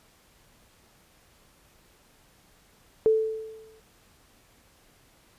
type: tone with exponential decay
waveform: sine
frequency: 440 Hz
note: A4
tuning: in tune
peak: -15 dBFS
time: 3.06-3.8 s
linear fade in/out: 0 ms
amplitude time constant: 160 ms
effects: pink hiss -60 dBFS RMS until 5.38 s + resampled to 32000 Hz